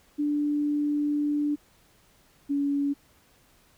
sine tone pair in turn, 293.7 / 283.3 Hz, D4 / C#4, 0 / +38 cents, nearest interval minor second, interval 62 cents, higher first, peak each -23 dBFS, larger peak neither, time 0.18-1.56 / 2.49-2.94 s, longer first, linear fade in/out 20 ms, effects pink hiss -61 dBFS RMS until 3.77 s

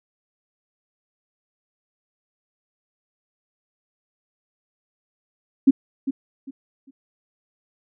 sine tone with echo, 270.5 Hz, C#4, 42 cents flat, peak -8 dBFS, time 5.67-5.71 s, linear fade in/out 10 ms, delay 400 ms, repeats 3, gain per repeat -12 dB, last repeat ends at 6.91 s, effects none

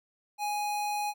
square tone, 830.6 Hz, G#5, in tune, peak -30 dBFS, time 0.38-1.14 s, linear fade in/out 50 ms, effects none

